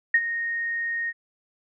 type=tone with ADSR envelope; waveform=sine; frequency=1858 Hz; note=A#6; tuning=6 cents flat; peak=-13 dBFS; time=0.14-1.13 s; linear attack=5 ms; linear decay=51 ms; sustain=-12 dB; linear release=41 ms; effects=none